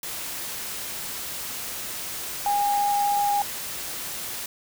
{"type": "tone in noise", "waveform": "sine", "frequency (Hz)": 815, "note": "G#5", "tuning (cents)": -33, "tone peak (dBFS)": -20, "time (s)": [2.46, 3.42], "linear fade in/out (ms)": 2, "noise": "white", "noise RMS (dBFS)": -33, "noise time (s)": [0.03, 4.46], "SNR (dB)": 10, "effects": []}